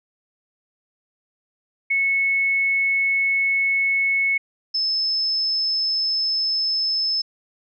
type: tone pair in turn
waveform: sine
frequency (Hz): 2200 / 5233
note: C#7 / E8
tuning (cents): -14 / -14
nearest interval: octave + minor third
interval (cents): 1500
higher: second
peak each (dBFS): -17 / -19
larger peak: first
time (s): 1.9-4.38 / 4.74-7.22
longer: neither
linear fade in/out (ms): 10
effects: none